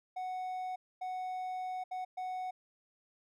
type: tone bursts at uneven times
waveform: triangle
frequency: 740 Hz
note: F#5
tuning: in tune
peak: -34 dBFS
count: 4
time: 0.16-0.76 / 1.01-1.84 / 1.91-2.05 / 2.17-2.51 s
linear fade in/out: 10 ms
effects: none